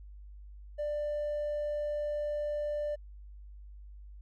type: tone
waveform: triangle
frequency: 592 Hz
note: D5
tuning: 14 cents sharp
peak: -28 dBFS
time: 0.78-2.96 s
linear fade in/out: 20 ms
effects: tanh soft clip ceiling -27 dBFS + added 50 Hz sine -46 dBFS peak until 4.21 s